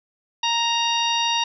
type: harmonic tone with a mistuned harmonic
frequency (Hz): 932.3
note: A#5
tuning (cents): 0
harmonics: 1 / 2 / 3 / 4 / 5 / 6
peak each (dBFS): -23 / -33 / -24 / -25 / -33 / -32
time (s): 0.43-1.44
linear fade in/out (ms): 5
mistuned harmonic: 6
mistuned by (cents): +27
effects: none